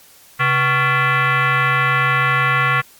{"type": "tone with frequency modulation", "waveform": "sine", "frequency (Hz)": 134.9, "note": "C#3", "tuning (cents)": -47, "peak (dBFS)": -13, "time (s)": [0.39, 2.82], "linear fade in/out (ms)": 20, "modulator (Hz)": 624, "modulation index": 3.5, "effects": ["white hiss -47 dBFS RMS until 2.99 s", "Opus 48 kbps"]}